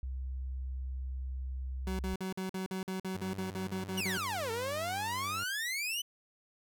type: tone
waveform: sine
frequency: 64.9 Hz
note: C2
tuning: 13 cents flat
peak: -35 dBFS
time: 0.03-2.14 s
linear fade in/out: 0 ms
type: tone bursts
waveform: 30% pulse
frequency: 188.2 Hz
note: F#3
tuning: 30 cents sharp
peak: -32 dBFS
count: 14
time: 1.87-4.174 s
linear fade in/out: 2 ms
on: 120 ms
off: 48 ms
type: tone with pitch glide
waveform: sawtooth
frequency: 96.3 to 97.36 Hz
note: G2 to G2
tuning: -30 to -11 cents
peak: -39 dBFS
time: 3.14-5.44 s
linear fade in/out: 10 ms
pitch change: +19 cents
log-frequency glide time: 3.33-4.32 s
type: exponential two-way sweep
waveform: sawtooth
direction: down then up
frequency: 3040 to 440 to 3040 Hz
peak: -30 dBFS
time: 3.97-6.02 s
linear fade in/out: 10 ms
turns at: 4.51 s
effects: none